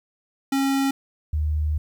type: tone pair in turn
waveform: square / sine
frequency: 272.6 / 76.19 Hz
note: C#4 / D#2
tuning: -29 / -36 cents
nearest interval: octave + minor seventh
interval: 2207 cents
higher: first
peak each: -20 dBFS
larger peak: neither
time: 0.52-0.91 / 1.33-1.78 s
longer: second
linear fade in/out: 5 ms
effects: 10-bit